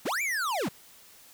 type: linear two-way sweep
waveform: square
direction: up then down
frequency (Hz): 123.47 to 2402 to 123.47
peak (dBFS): -28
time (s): 0.05-0.69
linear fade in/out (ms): 10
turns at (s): 0.22
effects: white hiss -54 dBFS RMS until 1.33 s